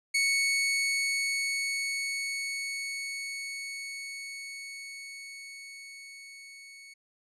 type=tone with level ramp; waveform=sawtooth; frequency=2217 Hz; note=C#7; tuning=in tune; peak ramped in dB=-20 to -44 dBFS; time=0.14-6.94 s; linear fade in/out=10 ms; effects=resampled to 24000 Hz